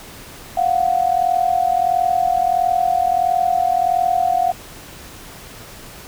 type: tone pair together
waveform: sine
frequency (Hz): 698.5 / 740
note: F5 / F#5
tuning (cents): 0 / 0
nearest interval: minor second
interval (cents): 100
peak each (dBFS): -17 / -17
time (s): 0.57-4.52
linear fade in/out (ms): 5
effects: pink hiss -38 dBFS RMS until 6.07 s